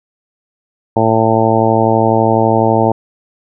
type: harmonic tone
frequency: 112 Hz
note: A2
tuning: 31 cents sharp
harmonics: 1 / 2 / 3 / 4 / 5 / 6 / 7 / 8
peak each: -17 / -17 / -17 / -17 / -17 / -17 / -17 / -17 dBFS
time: 0.96-2.92 s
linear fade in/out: 5 ms
effects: none